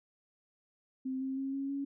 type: tone with pitch steps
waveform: sine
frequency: 261.6 / 265.7 / 269.9 / 274.1 / 278.4 Hz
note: C4 / C4 / C#4 / C#4 / C#4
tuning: 0 / +27 / -46 / -19 / +8 cents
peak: -33 dBFS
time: 1.05-1.85 s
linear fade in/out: 10 ms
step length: 160 ms
effects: none